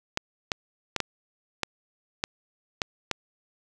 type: clicks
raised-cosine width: 0.2 ms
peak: -8 dBFS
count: 8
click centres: 0.174 / 0.518 / 0.963 / 1.003 / 1.633 / 2.239 / 2.818 / 3.113 s
effects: none